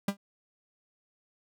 45% pulse tone with exponential decay, 199.3 Hz, G3, 29 cents sharp, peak -23 dBFS, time 0.08-0.17 s, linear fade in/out 5 ms, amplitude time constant 18 ms, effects none

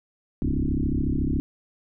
sine tone with frequency modulation, 114.6 Hz, A#2, 29 cents flat, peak -21 dBFS, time 0.42-1.4 s, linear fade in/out 0 ms, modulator 33.9 Hz, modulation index 5.8, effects none

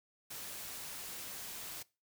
white noise, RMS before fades -45 dBFS, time 0.3-1.83 s, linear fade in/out 10 ms, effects noise-tail reverb RT60 0.3 s tail -22 dB re dry

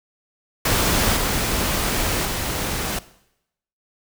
pink noise with level steps, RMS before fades -19 / -22 / -25 dBFS, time 0.65-2.99 s, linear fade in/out 5 ms, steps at 1.16 / 2.25 s, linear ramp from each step 5 ms, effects noise-tail reverb RT60 0.8 s tail -18 dB re dry

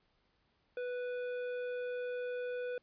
sine tone with hard clipping, 493.9 Hz, B4, in tune, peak -38 dBFS, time 0.77-2.78 s, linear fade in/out 2 ms, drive 10 dB, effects pink hiss -75 dBFS RMS until 2.82 s + resampled to 11025 Hz

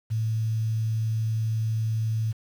sine tone with quantisation, 111 Hz, A2, 16 cents sharp, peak -23 dBFS, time 0.1-2.33 s, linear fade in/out 20 ms, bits 8, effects none

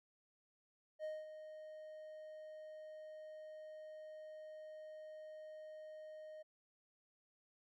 triangle tone with ADSR envelope, 620 Hz, D#5, 6 cents flat, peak -38 dBFS, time 0.99-6.43 s, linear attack 52 ms, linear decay 210 ms, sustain -10 dB, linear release 14 ms, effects none

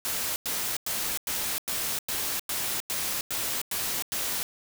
white noise bursts, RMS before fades -30 dBFS, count 11, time 0.05-4.43 s, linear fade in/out 0 ms, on 310 ms, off 97 ms, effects none

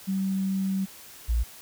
sine tone pair in turn, 192.1 / 57.46 Hz, G3 / A#1, -35 / -24 cents, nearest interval octave + major sixth, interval 2089 cents, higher first, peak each -24 / -21 dBFS, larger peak second, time 0.07-0.86 / 1.28-1.44 s, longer first, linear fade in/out 20 ms, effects white hiss -47 dBFS RMS until 1.61 s

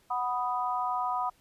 sine chord, B major, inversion second, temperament equal, 740 / 987.8 / 1244.5 Hz, F#5 / B5 / D#6, 0 / 0 / 0 cents, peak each -32 / -31 / -33 dBFS, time 0.1-1.3 s, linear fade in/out 10 ms, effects pink hiss -65 dBFS RMS until 1.4 s + resampled to 32000 Hz

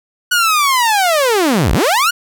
sawtooth linear two-way sweep, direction down then up, 1480 to 36 to 1480 Hz, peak -7 dBFS, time 0.31-2.11 s, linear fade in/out 10 ms, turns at 1.73 s, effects 8-bit

